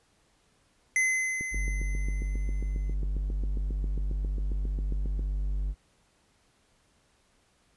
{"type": "tone with exponential decay", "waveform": "square", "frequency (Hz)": 2048, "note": "C7", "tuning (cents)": -38, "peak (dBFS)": -22, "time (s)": [0.96, 2.94], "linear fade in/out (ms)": 1, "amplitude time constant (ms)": 430}
{"type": "click train", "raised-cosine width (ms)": 3, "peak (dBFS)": -26, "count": 29, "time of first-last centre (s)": [1.41, 5.194], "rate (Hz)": 7.4}
{"type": "tone", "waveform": "triangle", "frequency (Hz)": 49, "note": "G1", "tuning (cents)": 0, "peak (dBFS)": -25, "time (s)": [1.51, 5.75], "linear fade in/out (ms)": 50}
{"effects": ["pink hiss -67 dBFS RMS until 7.76 s", "resampled to 24000 Hz"]}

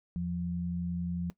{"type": "tone pair together", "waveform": "sine", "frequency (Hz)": [83.17, 174.3], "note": ["E2", "F3"], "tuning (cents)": [16, -3], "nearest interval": "octave + minor second", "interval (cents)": 1281, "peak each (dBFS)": [-39, -31], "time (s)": [0.16, 1.3], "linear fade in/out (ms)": 0, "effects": ["noise-tail reverb RT60 0.1 s tail -18 dB re dry"]}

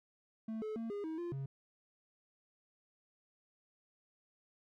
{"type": "tone with pitch steps", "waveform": "triangle", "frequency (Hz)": [221.5, 431.7, 227.6, 408, 318.9, 346.8, 136.4], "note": ["A3", "A4", "A#3", "G#4", "D#4", "F4", "C#3"], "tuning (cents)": [12, -33, -41, -31, 43, -12, -28], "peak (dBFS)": -36, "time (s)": [0.48, 1.46], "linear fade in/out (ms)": 5, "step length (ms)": 140, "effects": []}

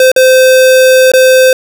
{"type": "tone with dropouts", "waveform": "square", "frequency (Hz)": 517, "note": "C5", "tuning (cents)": -21, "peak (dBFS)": -3, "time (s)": [0, 1.53], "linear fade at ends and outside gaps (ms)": 2, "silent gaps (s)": [[0.117, 0.162], [1.118, 1.136]], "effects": []}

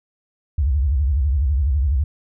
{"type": "tone with vibrato", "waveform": "sine", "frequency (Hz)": 69.3, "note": "C#2", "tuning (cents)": 0, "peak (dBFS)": -15, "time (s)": [0.58, 2.04], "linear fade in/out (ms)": 5, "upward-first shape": "sine", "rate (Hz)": 12, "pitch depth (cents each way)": 230, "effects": []}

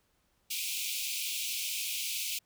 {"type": "high-pass noise", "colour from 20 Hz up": "pink", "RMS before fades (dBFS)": -35, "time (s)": [0.5, 2.39], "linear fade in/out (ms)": 10, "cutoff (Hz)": 2300, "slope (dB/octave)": 96, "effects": ["pink hiss -73 dBFS RMS until 2.45 s"]}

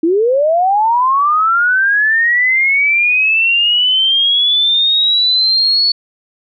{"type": "linear sweep", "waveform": "sine", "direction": "up", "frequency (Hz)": [311.1, 4435], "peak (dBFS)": -9, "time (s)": [0.03, 5.92], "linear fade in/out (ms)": 5, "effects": []}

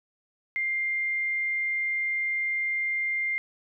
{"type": "tone", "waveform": "sine", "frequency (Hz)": 2100, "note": "C7", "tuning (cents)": 6, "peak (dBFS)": -25, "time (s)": [0.56, 3.38], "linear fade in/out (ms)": 0, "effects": []}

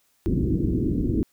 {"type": "low-pass noise", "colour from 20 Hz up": "white", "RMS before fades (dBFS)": -23, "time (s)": [0.26, 1.23], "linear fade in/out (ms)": 0, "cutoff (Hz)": 360, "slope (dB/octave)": 48, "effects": ["white hiss -66 dBFS RMS until 1.32 s"]}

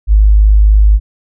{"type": "tone", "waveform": "sine", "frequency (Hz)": 51.91, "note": "G#1", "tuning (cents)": 0, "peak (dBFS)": -3, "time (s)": [0.07, 1], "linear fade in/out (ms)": 50, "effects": []}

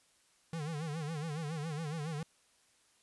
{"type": "tone with vibrato", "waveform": "square", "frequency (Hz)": 155.56, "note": "D#3", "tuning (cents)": 0, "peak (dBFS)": -37, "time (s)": [0.53, 2.23], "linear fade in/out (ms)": 2, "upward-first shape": "sine", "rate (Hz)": 7.2, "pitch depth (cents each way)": 130, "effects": ["white hiss -69 dBFS RMS until 3.02 s", "resampled to 24000 Hz"]}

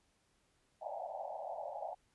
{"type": "band-pass noise", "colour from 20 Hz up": "pink", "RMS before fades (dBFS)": -43, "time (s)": [0.81, 1.95], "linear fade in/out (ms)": 20, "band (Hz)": [570, 870], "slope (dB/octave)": 96, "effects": ["pink hiss -75 dBFS RMS until 2.14 s", "resampled to 24000 Hz"]}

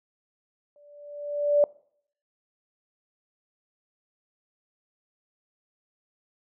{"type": "tone with exponential growth", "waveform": "sine", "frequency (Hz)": 583, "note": "D5", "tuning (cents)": -13, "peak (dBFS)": -14, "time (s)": [0.76, 1.64], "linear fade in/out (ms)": 1, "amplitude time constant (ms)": 190, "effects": ["noise-tail reverb RT60 0.6 s tail -23 dB re dry"]}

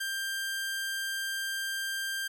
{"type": "tone", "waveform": "sawtooth", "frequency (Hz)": 1585, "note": "G6", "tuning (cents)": 19, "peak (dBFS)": -28, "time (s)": [0, 2.28], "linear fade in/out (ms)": 10, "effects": []}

